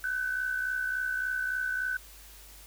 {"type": "tone pair together", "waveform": "sine", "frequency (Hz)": [1504.5, 1568], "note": ["F#6", "G6"], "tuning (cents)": [28, 0], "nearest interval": "minor second", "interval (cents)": 72, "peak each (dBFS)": [-29, -37], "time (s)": [0.04, 1.97], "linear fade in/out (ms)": 2, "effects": ["added 50 Hz sine -52 dBFS peak until 2.66 s", "white hiss -52 dBFS RMS until 2.66 s"]}